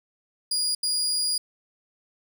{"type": "tone bursts at uneven times", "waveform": "30% pulse", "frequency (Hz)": 4867, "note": "D#8", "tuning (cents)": -39, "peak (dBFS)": -20, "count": 2, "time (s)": [[0.51, 0.75], [0.83, 1.38]], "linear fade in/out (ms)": 5, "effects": []}